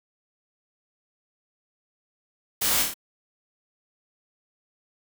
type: noise with echo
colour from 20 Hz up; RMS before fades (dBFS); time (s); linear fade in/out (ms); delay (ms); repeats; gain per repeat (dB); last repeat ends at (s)
white; -25; 2.61-2.83; 10; 28; 4; -3; 2.942
effects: none